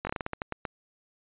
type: slowing click train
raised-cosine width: 0.5 ms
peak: -16 dBFS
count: 11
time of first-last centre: 0.05-0.652 s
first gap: 20 ms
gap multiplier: 1.23
effects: resampled to 8000 Hz